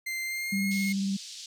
40% pulse tone with pitch glide, 2086 to 2155 Hz, C7 to C#7, -6 to -49 cents, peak -30 dBFS, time 0.06-0.93 s, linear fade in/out 10 ms, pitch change +57 cents, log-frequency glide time 0.23-0.7 s
sine tone with vibrato, 196 Hz, G3, in tune, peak -26 dBFS, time 0.52-1.17 s, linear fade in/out 10 ms, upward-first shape sine, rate 18 Hz, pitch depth 20 cents each way
pink band-pass noise, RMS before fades -43 dBFS, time 0.71-1.46 s, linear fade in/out 2 ms, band 3600 to 6800 Hz, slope 24 dB/octave
effects none

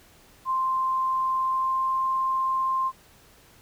sine tone with pitch glide, 1046.5 to 1052.6 Hz, C6 to C6, 0 to +10 cents, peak -22 dBFS, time 0.45-2.92 s, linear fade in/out 50 ms, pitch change +10 cents, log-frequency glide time 1.38-2.03 s, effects pink hiss -55 dBFS RMS until 3.61 s

